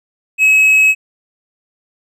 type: tone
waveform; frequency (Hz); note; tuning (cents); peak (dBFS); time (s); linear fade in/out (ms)
triangle; 2564; E7; -49; -5; 0.38-0.95; 50
effects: none